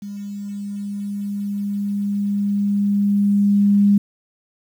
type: tone with level ramp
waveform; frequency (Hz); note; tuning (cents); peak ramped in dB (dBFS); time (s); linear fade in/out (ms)
sine; 202.4; G#3; -44; -28 to -10; 0.02-3.98; 5
effects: 8-bit